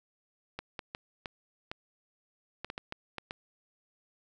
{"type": "clicks", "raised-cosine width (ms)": 0.3, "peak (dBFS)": -21, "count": 11, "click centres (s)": [0.59, 0.792, 0.949, 1.258, 1.715, 2.646, 2.701, 2.779, 2.924, 3.183, 3.309], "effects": []}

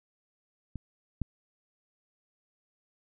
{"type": "clicks", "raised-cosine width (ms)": 5, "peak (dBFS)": [-25, -18], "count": 2, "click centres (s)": [0.757, 1.217], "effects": []}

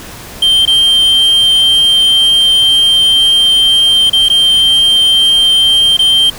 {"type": "tone with dropouts", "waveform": "triangle", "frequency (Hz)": 3151, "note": "G7", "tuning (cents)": 8, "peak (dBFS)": -4, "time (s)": [0.42, 6.3], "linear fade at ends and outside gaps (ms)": 5, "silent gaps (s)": [[0.654, 0.675], [4.098, 4.13], [4.286, 4.299], [5.969, 5.99]], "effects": ["pink hiss -29 dBFS RMS until 6.38 s"]}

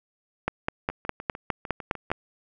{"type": "two click trains", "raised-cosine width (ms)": 0.5, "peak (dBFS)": [-21, -9], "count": [9, 9], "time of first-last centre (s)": [[0.9, 2.103], [0.48, 2.116]], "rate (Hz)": [6.65, 4.89], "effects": []}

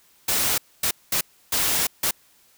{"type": "noise bursts at uneven times", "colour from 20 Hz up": "white", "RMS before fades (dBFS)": -22, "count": 5, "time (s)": [[0.28, 0.58], [0.83, 0.91], [1.12, 1.21], [1.52, 1.87], [2.03, 2.11]], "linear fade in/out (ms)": 5, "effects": ["white hiss -58 dBFS RMS until 2.57 s"]}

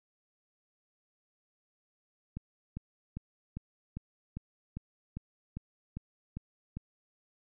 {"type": "click train", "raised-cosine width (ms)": 5, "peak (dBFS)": -26, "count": 12, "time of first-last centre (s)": [2.37, 6.77], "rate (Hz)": 2.5, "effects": []}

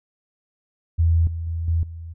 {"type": "tone with level steps", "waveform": "sine", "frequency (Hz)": 82.9, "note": "E2", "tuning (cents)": 10, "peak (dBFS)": [-14, -25, -23, -17, -32], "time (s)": [0.98, 2.14], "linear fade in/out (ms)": 20, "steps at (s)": [1.27, 1.47, 1.68, 1.83], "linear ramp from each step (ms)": 2, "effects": []}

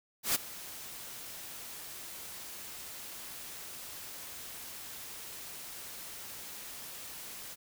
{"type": "noise with ADSR envelope", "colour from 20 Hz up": "white", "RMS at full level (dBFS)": -27, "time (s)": [0.23, 7.56], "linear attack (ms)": 120, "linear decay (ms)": 16, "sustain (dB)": -18, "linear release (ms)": 32, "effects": []}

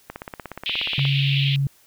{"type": "click train", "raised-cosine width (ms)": 0.5, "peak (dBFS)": -17, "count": 17, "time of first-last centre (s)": [0.1, 1.052], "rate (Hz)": 16.8}
{"type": "band-pass noise", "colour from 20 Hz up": "pink", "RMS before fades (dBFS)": -26, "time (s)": [0.66, 1.56], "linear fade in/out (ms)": 0, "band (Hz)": [2500, 3600], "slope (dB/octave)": 48}
{"type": "tone", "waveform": "sine", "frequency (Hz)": 138.59, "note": "C#3", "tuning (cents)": 0, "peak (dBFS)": -18, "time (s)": [0.98, 1.67], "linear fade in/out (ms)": 2}
{"effects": ["white hiss -56 dBFS RMS until 1.86 s"]}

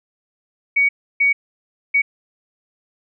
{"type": "tone bursts at uneven times", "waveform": "sine", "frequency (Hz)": 2249, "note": "C#7", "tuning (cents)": 24, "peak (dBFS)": -12, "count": 3, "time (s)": [[0.76, 0.89], [1.2, 1.33], [1.94, 2.02]], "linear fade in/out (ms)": 10, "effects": []}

